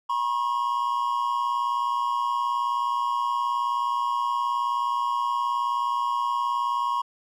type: tone pair together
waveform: triangle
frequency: 964 / 1083 Hz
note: B5 / C#6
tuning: -42 / -41 cents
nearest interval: major second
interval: 201 cents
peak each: -24 dBFS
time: 0.09-7.02 s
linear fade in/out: 10 ms
effects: none